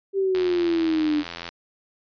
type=exponential sweep; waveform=sine; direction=down; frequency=394.8 to 292.2 Hz; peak=-19 dBFS; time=0.13-1.24 s; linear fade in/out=50 ms
type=click train; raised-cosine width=0.2 ms; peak=-15 dBFS; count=98; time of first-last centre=0.35-1.49 s; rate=85.1 Hz
effects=resampled to 11025 Hz